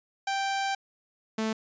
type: tone pair in turn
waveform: sawtooth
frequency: 784 / 220 Hz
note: G5 / A3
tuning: 0 / 0 cents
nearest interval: octave + minor seventh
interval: 2200 cents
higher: first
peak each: -23 dBFS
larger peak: neither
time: 0.27-0.75 / 1.38-1.53 s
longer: first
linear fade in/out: 5 ms
effects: resampled to 16000 Hz